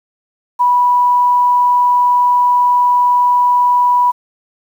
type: tone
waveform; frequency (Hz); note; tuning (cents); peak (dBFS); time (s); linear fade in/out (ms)
sine; 981; B5; -12; -8; 0.59-4.12; 20
effects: 7-bit